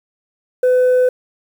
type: tone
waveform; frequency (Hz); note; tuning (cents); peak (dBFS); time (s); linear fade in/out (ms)
sine; 504; B4; +35; -7; 0.63-1.09; 5
effects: tanh soft clip ceiling -9 dBFS + 7-bit